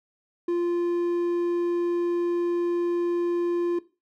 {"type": "tone", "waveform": "triangle", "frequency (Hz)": 347.2, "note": "F4", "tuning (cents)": -10, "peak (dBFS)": -20, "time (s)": [0.48, 3.79], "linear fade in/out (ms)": 5, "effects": ["noise-tail reverb RT60 0.3 s tail -17 dB re dry"]}